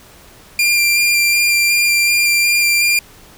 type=tone with vibrato; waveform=sawtooth; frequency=2385 Hz; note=D7; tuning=26 cents sharp; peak=-8 dBFS; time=0.59-2.99 s; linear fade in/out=2 ms; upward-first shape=square; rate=2.7 Hz; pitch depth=9 cents each way; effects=pink hiss -43 dBFS RMS until 3.37 s